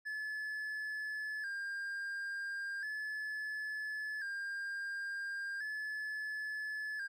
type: tone with vibrato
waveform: triangle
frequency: 1661.2 Hz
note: G#6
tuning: in tune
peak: -36 dBFS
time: 0.05-7.08 s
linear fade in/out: 20 ms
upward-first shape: square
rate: 0.36 Hz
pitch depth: 62 cents each way
effects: none